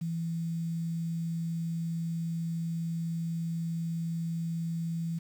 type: tone with quantisation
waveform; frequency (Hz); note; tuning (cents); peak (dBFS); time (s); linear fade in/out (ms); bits
sine; 166.1; E3; +13; -30; 0.01-5.19; 10; 9
effects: none